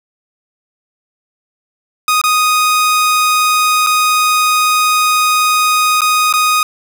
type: tone with dropouts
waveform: sawtooth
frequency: 1244.5 Hz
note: D#6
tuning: in tune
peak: -6 dBFS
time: 2.08-6.63 s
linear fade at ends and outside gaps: 2 ms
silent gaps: 2.215-2.238 / 3.865-3.869 / 6.008-6.017 / 6.327-6.337 s
effects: none